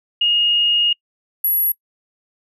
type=tone pair in turn; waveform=sine; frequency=2858 / 11432 Hz; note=F7 / F9; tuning=+39 / +39 cents; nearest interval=2 octaves; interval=2400 cents; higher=second; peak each=-13 / -14 dBFS; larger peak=first; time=0.21-0.93 / 1.44-1.72 s; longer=first; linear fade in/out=5 ms; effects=noise-tail reverb RT60 0.1 s tail -26 dB re dry